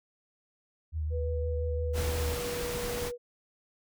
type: tone with vibrato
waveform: sine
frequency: 77.78 Hz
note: D#2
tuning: in tune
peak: -29 dBFS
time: 0.92-2.37 s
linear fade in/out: 50 ms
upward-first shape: triangle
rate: 5.8 Hz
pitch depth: 47 cents each way
type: tone with pitch glide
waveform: sine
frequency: 490 to 484.1 Hz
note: B4 to B4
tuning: -14 to -35 cents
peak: -34 dBFS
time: 1.1-3.18 s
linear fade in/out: 50 ms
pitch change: -21 cents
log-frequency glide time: 2.1-2.28 s
type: noise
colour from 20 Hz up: pink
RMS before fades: -36 dBFS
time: 1.93-3.12 s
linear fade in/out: 50 ms
effects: none